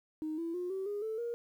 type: tone with pitch steps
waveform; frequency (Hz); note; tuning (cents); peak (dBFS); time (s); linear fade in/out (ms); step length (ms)
sine; 311.1 / 333.4 / 357.4 / 383 / 410.5 / 440 / 471.5; D#4 / E4 / F4 / G4 / G#4 / A4 / A#4; 0 / +20 / +40 / -40 / -20 / 0 / +20; -33; 0.22-1.34; 0; 160
effects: tanh soft clip ceiling -30 dBFS + 11-bit